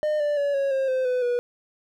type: tone with pitch steps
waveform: triangle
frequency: 607 / 588 / 569.6 / 551.8 / 534.6 / 517.8 / 501.7 / 486 Hz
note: D#5 / D5 / C#5 / C#5 / C5 / C5 / B4 / B4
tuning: -43 / +2 / +47 / -8 / +37 / -18 / +27 / -28 cents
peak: -19 dBFS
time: 0.03-1.39 s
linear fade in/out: 0 ms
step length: 170 ms
effects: none